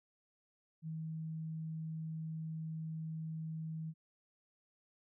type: tone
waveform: sine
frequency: 159.6 Hz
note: D#3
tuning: 44 cents sharp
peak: -39 dBFS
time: 0.82-3.94 s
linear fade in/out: 50 ms
effects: none